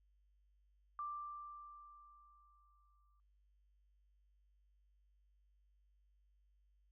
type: tone with exponential decay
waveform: sine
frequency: 1179 Hz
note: D6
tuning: 6 cents sharp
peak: -40 dBFS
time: 0.99-3.2 s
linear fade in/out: 1 ms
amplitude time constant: 480 ms
effects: noise-tail reverb RT60 0.8 s tail -26 dB re dry + added 50 Hz sine -70 dBFS peak until 6.91 s